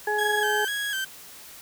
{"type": "harmonic tone", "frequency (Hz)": 420.6, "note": "G#4", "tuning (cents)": 22, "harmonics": [1, 2, 4], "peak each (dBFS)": [-27, -27, -27], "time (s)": [0.07, 0.65], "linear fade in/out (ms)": 5}
{"type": "tone with vibrato", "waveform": "30% pulse", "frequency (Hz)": 1606, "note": "G6", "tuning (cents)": 41, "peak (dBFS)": -24, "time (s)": [0.18, 1.05], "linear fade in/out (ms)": 10, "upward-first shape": "square", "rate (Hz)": 2, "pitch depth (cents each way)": 55}
{"effects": ["white hiss -45 dBFS RMS until 1.61 s"]}